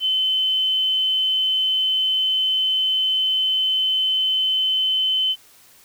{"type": "tone", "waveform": "sine", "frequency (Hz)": 3055, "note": "G7", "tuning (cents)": -45, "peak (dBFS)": -17, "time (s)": [0, 5.36], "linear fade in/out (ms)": 50, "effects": ["white hiss -51 dBFS RMS until 5.84 s"]}